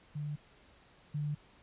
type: tone pair in turn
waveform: sine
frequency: 147.9 / 147.9 Hz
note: D3 / D3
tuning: +13 / +13 cents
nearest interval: unison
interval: 0 cents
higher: neither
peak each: -35 / -32 dBFS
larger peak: second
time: 0.15-0.36 / 1.14-1.35 s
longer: neither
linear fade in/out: 10 ms
effects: pink hiss -62 dBFS RMS until 1.62 s + resampled to 8000 Hz